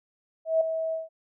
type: tone with ADSR envelope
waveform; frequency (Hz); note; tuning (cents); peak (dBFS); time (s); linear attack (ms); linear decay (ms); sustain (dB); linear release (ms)
sine; 646; E5; -35; -17; 0.45-1.09; 160; 4; -9; 160
effects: none